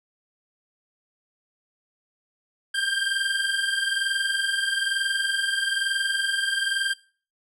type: tone pair together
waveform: 25% pulse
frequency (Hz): 1578.9 / 1600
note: G6 / G6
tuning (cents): +12 / +35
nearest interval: unison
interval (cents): 23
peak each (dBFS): -22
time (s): 2.74-6.94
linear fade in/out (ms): 10
effects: noise-tail reverb RT60 0.4 s tail -19 dB re dry + low-pass 10000 Hz 12 dB/octave